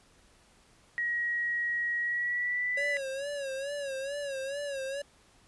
sine tone with pitch glide, 1900 to 1987.6 Hz, A#6 to B6, +33 to +11 cents, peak -28 dBFS, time 0.98-2.97 s, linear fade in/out 0 ms, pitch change +78 cents, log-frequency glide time 2-2.74 s
square tone with vibrato, 554.4 Hz, C#5, in tune, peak -34 dBFS, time 2.77-5.02 s, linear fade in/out 5 ms, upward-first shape sine, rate 2.3 Hz, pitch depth 79 cents each way
effects pink hiss -62 dBFS RMS until 5.47 s + resampled to 24000 Hz

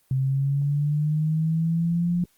sine linear sweep, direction up, 131 to 176.5 Hz, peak -20 dBFS, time 0.11-2.24 s, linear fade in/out 2 ms, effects white hiss -64 dBFS RMS until 2.37 s + Opus 32 kbps

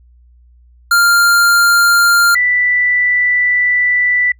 square / sine tone pair in turn, 1396.9 / 1975.5 Hz, F6 / B6, 0 / 0 cents, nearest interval tritone, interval 600 cents, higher second, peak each -8 / -10 dBFS, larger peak first, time 0.91-2.35 / 2.35-4.32 s, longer second, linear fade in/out 5 ms, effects noise-tail reverb RT60 0.1 s tail -26 dB re dry + added 60 Hz sine -43 dBFS peak until 4.39 s

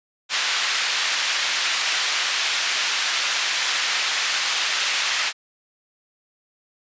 pink band-pass noise, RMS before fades -23 dBFS, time 0.29-5.33 s, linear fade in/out 50 ms, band 1800 to 5500 Hz, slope 12 dB/octave, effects resampled to 16000 Hz

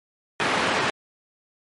white band-pass noise, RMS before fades -23 dBFS, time 0.4-0.9 s, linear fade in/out 0 ms, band 160 to 1900 Hz, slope 12 dB/octave, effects MP3 48 kbps

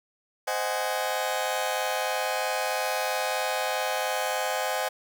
sawtooth chord, Ab dominant seventh, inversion first, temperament just, 519.1 / 623 / 747.5 / 830.6 Hz, C5 / Eb5 / Gb5 / Ab5, -14 / +2 / +17 / 0 cents, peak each -28 dBFS, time 0.47-4.89 s, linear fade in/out 10 ms, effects none

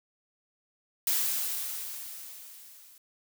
blue noise with level ramp, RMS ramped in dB -26 to -55 dBFS, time 1.07-2.98 s, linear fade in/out 2 ms, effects none

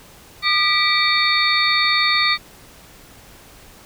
sine tone cluster, 1213 / 1956 / 2327 / 3681 / 4432 Hz, D#6 / B6 / D7 / A#7 / C#8, -44 / -17 / -17 / -23 / -1 cents, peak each -21 dBFS, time 0.42-2.38 s, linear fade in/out 50 ms, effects pink hiss -45 dBFS RMS until 3.85 s

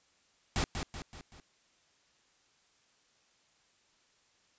pink noise with echo, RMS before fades -30 dBFS, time 0.56-0.64 s, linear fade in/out 0 ms, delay 190 ms, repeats 4, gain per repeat -6 dB, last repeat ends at 1.4 s, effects white hiss -69 dBFS RMS until 4.58 s + resampled to 16000 Hz

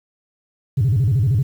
sine tone with vibrato, 117.2 Hz, A#2, 10 cents sharp, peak -12 dBFS, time 0.77-1.43 s, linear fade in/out 10 ms, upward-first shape square, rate 13 Hz, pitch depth 260 cents each way, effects tanh soft clip ceiling -11 dBFS + 8-bit

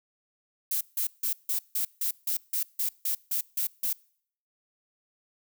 violet noise bursts, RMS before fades -28 dBFS, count 13, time 0.71-3.93 s, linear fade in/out 5 ms, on 100 ms, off 160 ms, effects noise-tail reverb RT60 0.6 s tail -25 dB re dry

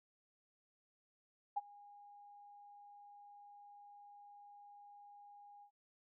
sine tone with ADSR envelope, 817 Hz, G#5, 29 cents flat, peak -32 dBFS, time 1.56-5.71 s, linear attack 14 ms, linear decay 28 ms, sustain -24 dB, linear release 84 ms, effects none

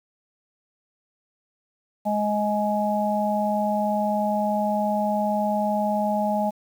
harmonic tone, 209.2 Hz, G#3, 13 cents sharp, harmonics 1 / 3 / 4, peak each -25 / -25 / -25 dBFS, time 2.05-6.51 s, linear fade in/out 20 ms, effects 8-bit

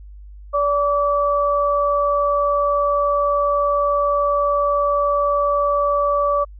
sine tone pair together, 576.5 / 1153 Hz, D5 / D6, -32 / -32 cents, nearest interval octave, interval 1200 cents, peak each -18 dBFS, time 0.53-6.45 s, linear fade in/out 20 ms, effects added 50 Hz sine -36 dBFS peak until 6.59 s

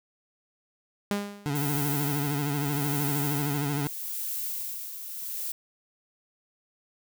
sawtooth tone with exponential decay, 203.2 Hz, G#3, 38 cents flat, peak -20 dBFS, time 1.11-1.62 s, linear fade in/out 0 ms, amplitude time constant 110 ms
25% pulse tone with vibrato, 144 Hz, D3, 34 cents flat, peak -23 dBFS, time 1.46-3.87 s, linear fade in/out 0 ms, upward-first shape sine, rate 13 Hz, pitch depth 71 cents each way
violet noise with tremolo, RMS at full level -32 dBFS, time 1.55-5.52 s, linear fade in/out 5 ms, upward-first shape sine, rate 0.8 Hz, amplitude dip 55%
effects none

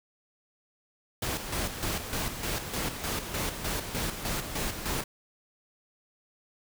pink noise with tremolo, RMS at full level -31 dBFS, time 1.22-5.04 s, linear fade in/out 5 ms, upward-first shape square, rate 3.3 Hz, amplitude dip 55%, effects none

